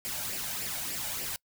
white noise with flanger, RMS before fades -35 dBFS, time 0.05-1.36 s, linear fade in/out 0 ms, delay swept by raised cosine 0.39 to 1.36 ms, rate 3.4 Hz, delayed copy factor +0.6, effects noise-tail reverb RT60 0.1 s tail -25 dB re dry

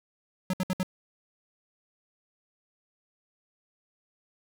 square tone bursts, 185 Hz, F#3, in tune, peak -26 dBFS, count 4, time 0.5-0.831 s, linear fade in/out 2 ms, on 34 ms, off 65 ms, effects none

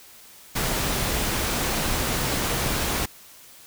pink noise, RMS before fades -25 dBFS, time 0.55-3.06 s, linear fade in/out 10 ms, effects white hiss -48 dBFS RMS until 3.66 s

